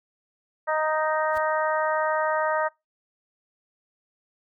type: harmonic tone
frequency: 311.1 Hz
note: D#4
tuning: in tune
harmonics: 2 / 3 / 4 / 5 / 6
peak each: -25 / -27 / -29 / -32 / -33 dBFS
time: 0.67-2.69 s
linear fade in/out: 20 ms
type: noise with exponential growth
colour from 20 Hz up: pink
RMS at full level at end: -38 dBFS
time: 1.29-1.38 s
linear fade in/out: 5 ms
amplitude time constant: 18 ms
effects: noise-tail reverb RT60 0.2 s tail -24 dB re dry